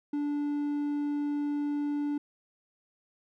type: tone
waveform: triangle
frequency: 291.2 Hz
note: D4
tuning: 15 cents flat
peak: -26 dBFS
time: 0.13-2.18 s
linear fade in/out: 5 ms
effects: none